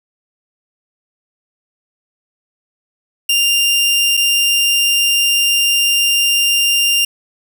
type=tone with dropouts; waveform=sawtooth; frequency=2794 Hz; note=F7; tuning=in tune; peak=-8 dBFS; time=3.29-7.05 s; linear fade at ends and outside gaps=5 ms; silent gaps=4.17-4.173 s; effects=none